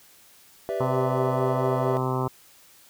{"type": "chord", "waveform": "triangle", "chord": "E minor seventh", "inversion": "first", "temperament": "equal", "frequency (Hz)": [392, 493.9, 587.3, 659.3], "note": ["G4", "B4", "D5", "E5"], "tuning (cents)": [0, 0, 0, 0], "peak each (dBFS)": [-29, -30, -31, -28], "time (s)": [0.69, 1.97], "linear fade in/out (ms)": 0}
{"type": "harmonic tone", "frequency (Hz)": 129.2, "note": "C3", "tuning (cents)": -21, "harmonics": [1, 2, 3, 4, 5, 6, 7, 8, 9, 10], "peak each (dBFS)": [-27, -32, -30, -36, -37, -36, -34, -33, -37, -39], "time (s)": [0.8, 2.28], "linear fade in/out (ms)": 5}
{"effects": ["white hiss -54 dBFS RMS until 2.89 s"]}